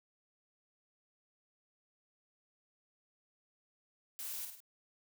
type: noise with echo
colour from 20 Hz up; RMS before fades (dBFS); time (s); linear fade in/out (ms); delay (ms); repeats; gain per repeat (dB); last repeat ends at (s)
blue; -43; 4.19-4.45; 0; 51; 3; -5; 4.603
effects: none